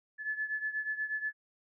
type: beating tone pair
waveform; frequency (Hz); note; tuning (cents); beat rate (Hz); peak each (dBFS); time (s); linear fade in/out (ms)
sine; 1724 / 1732.3; A6 / A6; -36 / -27; 8.3; -34 / -38; 0.18-1.33; 50
effects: none